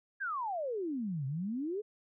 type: exponential two-way sweep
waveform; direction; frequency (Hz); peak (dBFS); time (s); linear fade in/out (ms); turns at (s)
sine; down then up; 1662 to 128.8 to 440.9; -33; 0.2-1.82; 20; 1.26
effects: none